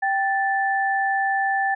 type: tone pair together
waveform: sine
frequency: 783 / 1757.8 Hz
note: G5 / A6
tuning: -2 / -2 cents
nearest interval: octave + major second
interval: 1400 cents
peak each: -21 / -23 dBFS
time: 0.02-1.75 s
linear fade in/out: 10 ms
effects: none